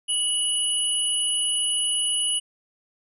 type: tone pair together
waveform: sine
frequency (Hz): 2939 / 9886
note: F#7 / D#9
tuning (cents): -12 / -12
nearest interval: octave + major sixth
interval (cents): 2100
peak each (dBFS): -24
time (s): 0.08-2.4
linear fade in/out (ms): 20
effects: none